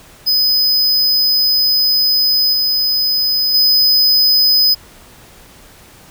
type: tone with level steps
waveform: square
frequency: 5020 Hz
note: D#8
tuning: 15 cents sharp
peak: -11 / -13 / -9 dBFS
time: 0.26-4.75 s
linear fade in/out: 20 ms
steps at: 2.53 / 3.54 s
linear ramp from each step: 5 ms
effects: pink hiss -42 dBFS RMS until 6.1 s